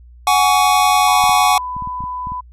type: chord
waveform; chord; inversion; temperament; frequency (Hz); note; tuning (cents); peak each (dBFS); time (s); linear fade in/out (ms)
square; F# suspended second; none; equal with one note detuned; 740 / 830.6 / 1127.5; F#5 / G#5 / C#6; 0 / 0 / +29; -16; 0.27-1.58; 2
type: tone with pitch glide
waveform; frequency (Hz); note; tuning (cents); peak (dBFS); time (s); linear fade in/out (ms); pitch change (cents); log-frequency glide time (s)
sine; 987.8 to 998.7; B5 to B5; 0 to +19; -22; 1.07-2.41; 10; +19; 1.35-1.47
type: clicks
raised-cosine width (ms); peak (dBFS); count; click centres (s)
5; -20; 9; 1.239 / 1.294 / 1.766 / 1.823 / 1.874 / 2.006 / 2.039 / 2.271 / 2.32
effects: added 60 Hz sine -39 dBFS peak until 2.52 s + resampled to 32000 Hz